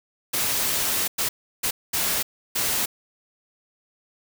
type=noise bursts at uneven times; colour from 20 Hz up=white; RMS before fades=-24 dBFS; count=5; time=0.33-1.08 / 1.18-1.29 / 1.63-1.71 / 1.93-2.23 / 2.55-2.86 s; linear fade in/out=10 ms; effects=none